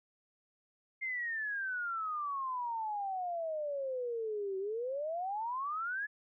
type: exponential two-way sweep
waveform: sine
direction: down then up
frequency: 2121 to 377.2 to 1731 Hz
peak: -34 dBFS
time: 1.01-6.07 s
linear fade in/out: 20 ms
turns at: 4.58 s
effects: none